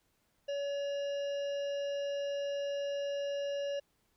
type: harmonic tone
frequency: 566 Hz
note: C#5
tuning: 36 cents sharp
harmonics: 1 / 3 / 5 / 7 / 9 / 10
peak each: -33 / -51 / -47 / -60 / -60 / -58 dBFS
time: 0.48-3.8 s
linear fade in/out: 10 ms
effects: pink hiss -75 dBFS RMS until 4.16 s